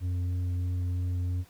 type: tone with tanh clipping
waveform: sine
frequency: 89.7 Hz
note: F2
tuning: 47 cents sharp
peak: -28 dBFS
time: 0-1.45 s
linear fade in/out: 50 ms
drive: 5 dB
effects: pink hiss -59 dBFS RMS until 1.49 s